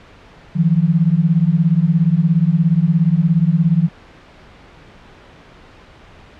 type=beating tone pair; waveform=sine; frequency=157.5 / 174.5 Hz; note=D#3 / F3; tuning=+21 / -1 cents; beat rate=17 Hz; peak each=-14 dBFS; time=0.55-3.89 s; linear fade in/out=20 ms; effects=pink hiss -43 dBFS RMS until 6.39 s + low-pass 3000 Hz 12 dB/octave